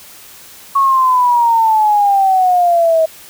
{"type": "exponential sweep", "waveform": "sine", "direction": "down", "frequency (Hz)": [1110, 636], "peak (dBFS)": -8, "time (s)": [0.75, 3.06], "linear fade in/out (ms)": 10, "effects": ["white hiss -38 dBFS RMS until 3.29 s"]}